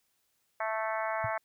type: harmonic tone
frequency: 220 Hz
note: A3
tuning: in tune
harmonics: 3 / 4 / 5 / 6 / 7 / 8 / 9 / 10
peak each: -34 / -36 / -38 / -40 / -41 / -42 / -43 / -44 dBFS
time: 0.6-1.38 s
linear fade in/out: 5 ms
type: tone with exponential decay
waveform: sine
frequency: 113 Hz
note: A2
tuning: 47 cents sharp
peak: -30 dBFS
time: 1.24-1.31 s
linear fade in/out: 5 ms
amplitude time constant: 15 ms
effects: white hiss -75 dBFS RMS until 1.44 s